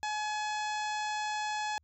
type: harmonic tone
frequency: 848 Hz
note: G#5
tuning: 36 cents sharp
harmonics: 1 / 2 / 3 / 4 / 5 / 6 / 7 / 8 / 9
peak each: -33 / -39 / -43 / -45 / -47 / -49 / -50 / -51 / -52 dBFS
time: 0.03-1.78 s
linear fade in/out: 0 ms
effects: added 77 Hz sine -67 dBFS peak until 1.83 s